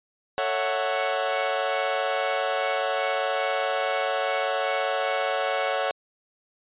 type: chord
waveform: sawtooth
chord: F# minor seventh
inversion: first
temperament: equal with one note detuned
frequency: 444.6 / 554.4 / 659.3 / 740 Hz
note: A4 / C#5 / E5 / F#5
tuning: +18 / 0 / 0 / 0 cents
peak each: -29 / -23 / -28 / -24 dBFS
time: 0.38-5.91 s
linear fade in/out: 0 ms
effects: resampled to 8000 Hz